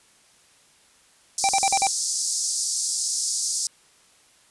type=band-pass noise; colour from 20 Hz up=pink; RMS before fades=-26 dBFS; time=1.38-3.67 s; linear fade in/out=2 ms; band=4900 to 9700 Hz; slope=48 dB/octave
type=tone bursts; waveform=square; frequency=784 Hz; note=G5; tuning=in tune; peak=-19 dBFS; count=5; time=1.44-1.869 s; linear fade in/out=0 ms; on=49 ms; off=46 ms
effects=white hiss -57 dBFS RMS until 4.5 s + resampled to 24000 Hz